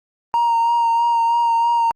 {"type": "tone with vibrato", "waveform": "triangle", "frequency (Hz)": 932.3, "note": "A#5", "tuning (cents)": 0, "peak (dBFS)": -11, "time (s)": [0.34, 1.91], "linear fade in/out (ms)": 0, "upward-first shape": "sine", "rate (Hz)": 3.1, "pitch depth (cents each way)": 21, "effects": ["tanh soft clip ceiling -9 dBFS", "Opus 24 kbps"]}